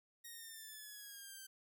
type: exponential sweep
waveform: 5% pulse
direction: down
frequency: 1881 to 1551 Hz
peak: -40 dBFS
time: 0.24-1.47 s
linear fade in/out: 10 ms
effects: none